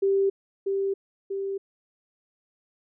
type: tone with echo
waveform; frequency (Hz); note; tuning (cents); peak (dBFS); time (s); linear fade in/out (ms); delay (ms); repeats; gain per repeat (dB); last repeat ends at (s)
sine; 392; G4; 0; -19; 0.02-0.3; 10; 640; 2; -4; 1.58
effects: none